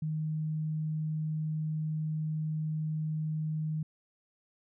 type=tone; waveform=sine; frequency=155.56 Hz; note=D#3; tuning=in tune; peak=-30 dBFS; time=0.02-3.83 s; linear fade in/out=5 ms; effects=none